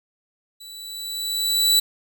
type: tone with level ramp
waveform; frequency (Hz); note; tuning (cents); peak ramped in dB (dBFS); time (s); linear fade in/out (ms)
sawtooth; 3951; B7; 0; -36 to -10; 0.6-1.8; 10
effects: none